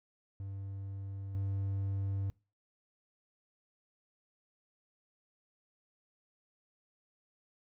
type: tone pair in turn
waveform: triangle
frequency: 98 / 98 Hz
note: G2 / G2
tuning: 0 / 0 cents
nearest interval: unison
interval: 0 cents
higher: neither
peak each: -37 / -30 dBFS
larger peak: second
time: 0.4-1.35 / 1.35-2.3 s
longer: neither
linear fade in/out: 0 ms
effects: noise-tail reverb RT60 0.3 s tail -23 dB re dry